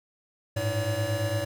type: tone cluster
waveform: square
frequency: 101.5 / 110.3 / 570 Hz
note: G#2 / A2 / C#5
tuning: -39 / +5 / +48 cents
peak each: -31 dBFS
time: 0.56-1.45 s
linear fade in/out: 10 ms
effects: none